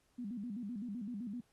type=tone with vibrato; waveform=sine; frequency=221.7 Hz; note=A3; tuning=13 cents sharp; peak=-39 dBFS; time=0.18-1.41 s; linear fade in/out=10 ms; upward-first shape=square; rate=7.8 Hz; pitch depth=170 cents each way; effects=pink hiss -75 dBFS RMS until 1.52 s + AAC 32 kbps